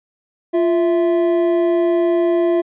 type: tone pair together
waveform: triangle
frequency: 346.8 / 659.3 Hz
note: F4 / E5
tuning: -12 / 0 cents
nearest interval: major seventh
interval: 1112 cents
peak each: -12 / -18 dBFS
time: 0.53-2.62 s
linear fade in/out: 20 ms
effects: resampled to 8000 Hz